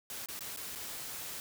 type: noise with dropouts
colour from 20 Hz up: white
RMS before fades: -42 dBFS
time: 0.1-1.4 s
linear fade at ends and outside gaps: 1 ms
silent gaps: 0.26-0.286 / 0.392-0.407 / 0.563-0.572 / 0.752-0.757 s
effects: none